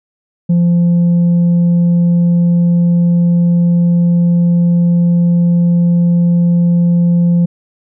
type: tone with tanh clipping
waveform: sine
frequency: 172.8 Hz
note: F3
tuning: 18 cents flat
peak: -8 dBFS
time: 0.49-7.46 s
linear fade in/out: 10 ms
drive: 2 dB
effects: none